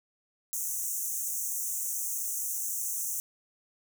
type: high-pass noise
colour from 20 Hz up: pink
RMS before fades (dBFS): -33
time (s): 0.53-3.2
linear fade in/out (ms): 0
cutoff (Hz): 6000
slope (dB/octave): 96
effects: none